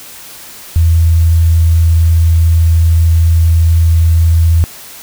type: tone with vibrato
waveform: sine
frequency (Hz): 82.41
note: E2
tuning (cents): 0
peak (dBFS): -5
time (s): 0.76-4.64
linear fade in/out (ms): 0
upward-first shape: square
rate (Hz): 20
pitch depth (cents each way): 37
effects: white hiss -32 dBFS RMS until 5.02 s